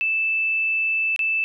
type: tone with dropouts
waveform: sine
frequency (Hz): 2637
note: E7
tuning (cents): 0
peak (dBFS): -19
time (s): 0.01-1.44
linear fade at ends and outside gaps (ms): 0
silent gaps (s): 1.162-1.192
effects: none